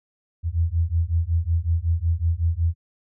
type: beating tone pair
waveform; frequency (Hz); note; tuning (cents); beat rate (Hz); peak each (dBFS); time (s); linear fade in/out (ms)
sine; 81.1 / 86.5; E2 / F2; -28 / -16; 5.4; -22 / -22; 0.43-2.75; 50
effects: none